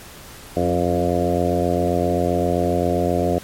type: harmonic tone with a mistuned harmonic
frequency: 87.6 Hz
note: F2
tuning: 6 cents sharp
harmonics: 1 / 2 / 3 / 4 / 5 / 6 / 7 / 8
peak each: -25 / -25 / -25 / -25 / -25 / -25 / -25 / -25 dBFS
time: 0.56-3.39 s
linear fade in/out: 10 ms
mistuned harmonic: 3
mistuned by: +23 cents
effects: pink hiss -40 dBFS RMS until 3.43 s + MP3 64 kbps